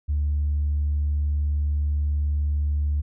sine tone, 73.42 Hz, D2, in tune, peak -19 dBFS, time 0.08-3.02 s, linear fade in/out 20 ms, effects tanh soft clip ceiling -17 dBFS

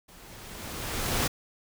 pink noise with level ramp, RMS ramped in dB -52 to -25 dBFS, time 0.08-1.28 s, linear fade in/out 10 ms, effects none

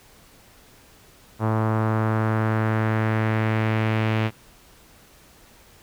sawtooth tone with low-pass filter sweep, 110 Hz, A2, in tune, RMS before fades -22 dBFS, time 1.39-4.31 s, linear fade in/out 50 ms, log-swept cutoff 1100 to 2700 Hz, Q 1.9, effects pink hiss -52 dBFS RMS until 5.82 s

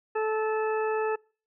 harmonic tone, 435.6 Hz, A4, 17 cents flat, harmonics 1 / 2 / 3 / 4 / 6, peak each -26 / -32 / -36 / -38 / -42 dBFS, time 0.15-1.16 s, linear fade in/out 10 ms, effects noise-tail reverb RT60 0.4 s tail -26 dB re dry

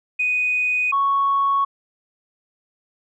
sine tone pair in turn, 2489 / 1108.7 Hz, D#7 / C#6, 0 / 0 cents, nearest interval octave + major second, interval 1400 cents, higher first, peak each -17 / -15 dBFS, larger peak second, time 0.19-0.92 / 0.92-1.65 s, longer neither, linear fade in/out 10 ms, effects tanh soft clip ceiling -11 dBFS

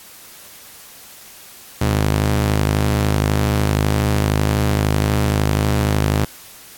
sawtooth ring-modulated tone, 103.83 Hz, G#2, in tune, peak -8 dBFS, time 1.81-6.25 s, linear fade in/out 5 ms, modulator 26.4 Hz, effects white hiss -41 dBFS RMS until 6.77 s + AAC 64 kbps

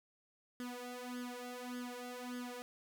sawtooth tone with flanger, 246.9 Hz, B3, in tune, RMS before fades -45 dBFS, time 0.6-2.62 s, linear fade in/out 0 ms, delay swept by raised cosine 0.6 to 2.6 ms, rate 1.7 Hz, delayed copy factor +0.85, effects none

